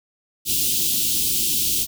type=band-stop noise; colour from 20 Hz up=white; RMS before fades=-21 dBFS; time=0.45-1.87 s; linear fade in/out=50 ms; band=370 to 2800 Hz; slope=48 dB/octave; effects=none